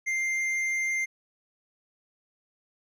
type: tone with hard clipping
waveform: sine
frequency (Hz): 2098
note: C7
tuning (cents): +4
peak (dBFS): -27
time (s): 0.06-1.06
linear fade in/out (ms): 20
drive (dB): 6
effects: none